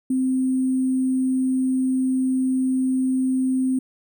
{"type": "tone with sample-and-hold", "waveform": "sine", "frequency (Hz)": 259.6, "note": "C4", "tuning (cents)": -13, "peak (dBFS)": -18, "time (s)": [0.1, 3.79], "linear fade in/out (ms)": 5, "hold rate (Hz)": 8820, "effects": []}